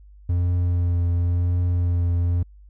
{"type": "tone with vibrato", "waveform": "triangle", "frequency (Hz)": 87.5, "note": "F2", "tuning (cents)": 4, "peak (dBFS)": -16, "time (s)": [0.29, 2.43], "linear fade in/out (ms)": 5, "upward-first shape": "triangle", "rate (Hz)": 0.95, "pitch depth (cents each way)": 22, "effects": ["added 50 Hz sine -44 dBFS peak until 2.69 s"]}